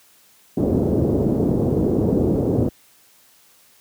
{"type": "low-pass noise", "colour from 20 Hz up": "white", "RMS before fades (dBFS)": -18, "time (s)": [0.57, 2.69], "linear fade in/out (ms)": 5, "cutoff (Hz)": 430, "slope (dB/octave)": 24, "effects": ["white hiss -54 dBFS RMS until 3.8 s", "high-pass 80 Hz 12 dB/octave"]}